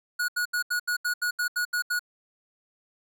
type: tone bursts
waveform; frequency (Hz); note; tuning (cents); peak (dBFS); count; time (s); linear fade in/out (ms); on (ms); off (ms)
square; 1455; F#6; -29; -25; 11; 0.19-1.994; 10; 94; 77
effects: none